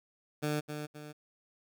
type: tone with echo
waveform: 15% pulse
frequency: 149.9 Hz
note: D3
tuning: 36 cents sharp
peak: -24 dBFS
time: 0.42-0.61 s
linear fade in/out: 20 ms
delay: 260 ms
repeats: 2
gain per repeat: -7 dB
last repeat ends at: 1.13 s
effects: none